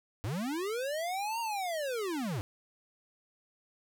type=linear two-way sweep; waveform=square; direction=up then down; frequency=90 to 940 to 90 Hz; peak=-33 dBFS; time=0.24-2.41 s; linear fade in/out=0 ms; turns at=1.4 s; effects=none